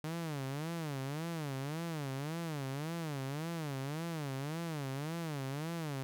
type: tone with vibrato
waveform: sawtooth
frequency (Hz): 150.2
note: D3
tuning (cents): +39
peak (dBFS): -33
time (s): 0.04-6.03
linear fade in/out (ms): 0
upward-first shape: sine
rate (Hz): 1.8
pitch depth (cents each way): 210
effects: none